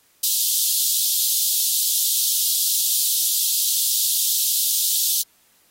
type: high-pass noise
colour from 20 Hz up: white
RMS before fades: -20 dBFS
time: 0.23-5.22 s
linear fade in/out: 5 ms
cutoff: 3300 Hz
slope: 48 dB/octave
effects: white hiss -59 dBFS RMS until 5.7 s + AAC 48 kbps

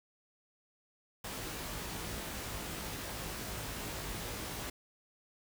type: noise with comb filter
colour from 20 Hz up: pink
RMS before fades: -41 dBFS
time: 1.24-4.7 s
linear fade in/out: 5 ms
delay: 19 ms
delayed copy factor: +0.7
effects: none

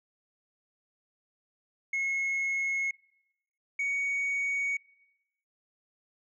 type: tone pair in turn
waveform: sine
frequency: 2174 / 2238 Hz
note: C#7 / C#7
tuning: -34 / +16 cents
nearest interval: minor second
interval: 50 cents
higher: second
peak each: -25 dBFS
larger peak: neither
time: 1.93-2.91 / 3.79-4.77 s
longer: neither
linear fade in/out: 5 ms
effects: noise-tail reverb RT60 0.9 s tail -24 dB re dry + tanh soft clip ceiling -26 dBFS

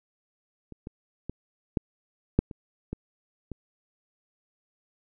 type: clicks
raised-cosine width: 3 ms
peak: -29 / -24 / -20 / -11 / -6 / -26 / -19 / -23 dBFS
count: 8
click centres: 0.723 / 0.871 / 1.296 / 1.772 / 2.39 / 2.512 / 2.93 / 3.517 s
effects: none

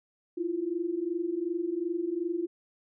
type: tone pair together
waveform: sine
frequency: 326.5 / 349.2 Hz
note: E4 / F4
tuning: -17 / 0 cents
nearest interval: minor second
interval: 117 cents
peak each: -33 / -30 dBFS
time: 0.37-2.47 s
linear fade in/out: 10 ms
effects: none

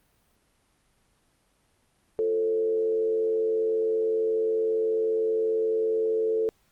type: tone with frequency modulation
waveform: sine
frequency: 442.6 Hz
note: A4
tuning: 10 cents sharp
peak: -22 dBFS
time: 2.19-6.49 s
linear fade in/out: 0 ms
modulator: 91.1 Hz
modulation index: 0.44
effects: pink hiss -67 dBFS RMS until 6.71 s + Opus 32 kbps

